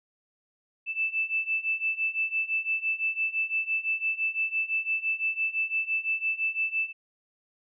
sine beating tone pair, 2637 / 2642.9 Hz, E7 / E7, 0 / +4 cents, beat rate 5.9 Hz, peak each -30 / -28 dBFS, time 0.86-6.93 s, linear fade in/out 50 ms, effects none

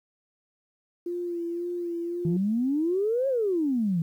sine tone with vibrato, 345.5 Hz, F4, 19 cents flat, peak -28 dBFS, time 1.06-2.37 s, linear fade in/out 5 ms, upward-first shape sine, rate 1.9 Hz, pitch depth 32 cents each way
sine exponential two-way sweep, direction up then down, 158.7 to 554.4 to 158.7 Hz, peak -22 dBFS, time 2.25-4.02 s, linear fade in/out 2 ms, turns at 3.28 s
effects tanh soft clip ceiling -14 dBFS + 10-bit

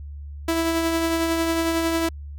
sawtooth tone with tremolo, 329.6 Hz, E4, in tune, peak -15 dBFS, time 0.48-2.09 s, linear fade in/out 5 ms, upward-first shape triangle, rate 11 Hz, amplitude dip 35%, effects added 72 Hz sine -33 dBFS peak until 2.38 s

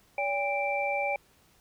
sine tone cluster, 571 / 806 / 2345 Hz, D5 / G5 / D7, -49 / +48 / -3 cents, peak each -31 dBFS, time 0.18-1.16 s, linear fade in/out 2 ms, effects pink hiss -63 dBFS RMS until 1.6 s

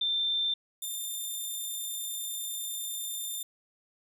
sine / 5% pulse tone pair in turn, 3572 / 3590 Hz, A7 / A7, +25 / +34 cents, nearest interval unison, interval 9 cents, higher second, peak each -26 dBFS, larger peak neither, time 0.01-0.54 / 0.82-3.43 s, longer second, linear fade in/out 5 ms, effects none

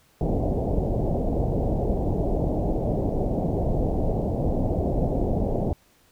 pink low-pass noise, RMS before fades -24 dBFS, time 0.21-5.73 s, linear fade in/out 2 ms, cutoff 740 Hz, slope 48 dB/octave, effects pink hiss -60 dBFS RMS until 6.11 s

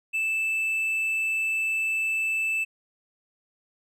triangle tone, 2637 Hz, E7, in tune, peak -22 dBFS, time 0.13-2.65 s, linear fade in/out 20 ms, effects none

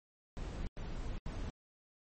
brown noise bursts at uneven times, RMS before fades -40 dBFS, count 3, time 0.37-0.67 / 0.77-1.18 / 1.26-1.5 s, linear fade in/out 0 ms, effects MP3 32 kbps

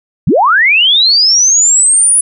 sine linear sweep, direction up, 100.1 to 9956 Hz, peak -5 dBFS, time 0.27-2.21 s, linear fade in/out 5 ms, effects none

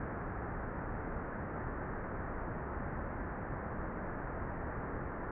pink low-pass noise, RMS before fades -40 dBFS, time 0-5.31 s, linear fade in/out 2 ms, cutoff 1800 Hz, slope 48 dB/octave, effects none

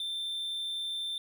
triangle tone with amplitude modulation, 3564 Hz, A7, 22 cents sharp, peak -30 dBFS, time 0-1.18 s, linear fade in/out 2 ms, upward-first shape sine, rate 175 Hz, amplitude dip 25%, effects none

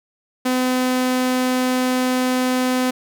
sawtooth tone, 254.2 Hz, C4, 50 cents flat, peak -13 dBFS, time 0.45-2.91 s, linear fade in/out 10 ms, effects none

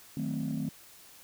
sine chord, D# diminished seventh, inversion none, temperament equal, 155.56 / 185 / 220 / 261.6 Hz, D#3 / F#3 / A3 / C4, 0 / 0 / 0 / 0 cents, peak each -34 / -39 / -34 / -34 dBFS, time 0.17-0.69 s, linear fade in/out 2 ms, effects tanh soft clip ceiling -25 dBFS + white hiss -54 dBFS RMS until 1.23 s

